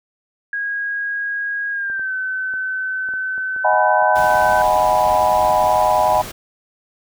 sine tone with pitch glide, 1642 to 1523.2 Hz, G#6 to F#6, -20 to +50 cents, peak -20 dBFS, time 0.53-4.62 s, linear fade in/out 2 ms, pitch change -130 cents, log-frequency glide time 1.71-2.13 s
clicks, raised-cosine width 1 ms, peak -27 dBFS, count 9, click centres 1.9 / 1.995 / 2.539 / 3.089 / 3.138 / 3.38 / 3.563 / 3.735 / 4.024 s
sine chord, G# minor seventh, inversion second, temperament equal, 622.3 / 740 / 830.6 / 987.8 Hz, D#5 / F#5 / G#5 / B5, 0 / 0 / 0 / 0 cents, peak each -18 dBFS, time 3.64-6.22 s, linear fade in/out 10 ms
pink noise, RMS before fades -31 dBFS, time 4.15-6.32 s, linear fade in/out 10 ms
effects none

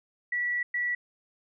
sine tone bursts at uneven times, 1947 Hz, B6, 25 cents flat, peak -26 dBFS, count 2, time 0.32-0.63 / 0.74-0.95 s, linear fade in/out 5 ms, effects none

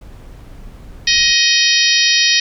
brown noise, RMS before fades -35 dBFS, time 0.01-1.33 s, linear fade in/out 5 ms
harmonic tone, 627 Hz, D#5, 13 cents sharp, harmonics 3 / 4 / 5 / 6 / 7 / 8 / 9, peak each -18 / -18 / -18 / -18 / -18 / -18 / -18 dBFS, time 1.07-2.4 s, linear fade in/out 5 ms
effects none

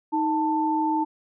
sine tone pair together, 313.4 / 886.4 Hz, D#4 / A5, +13 / +13 cents, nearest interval octave + tritone, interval 1800 cents, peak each -24 / -23 dBFS, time 0.12-1.05 s, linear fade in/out 20 ms, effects none

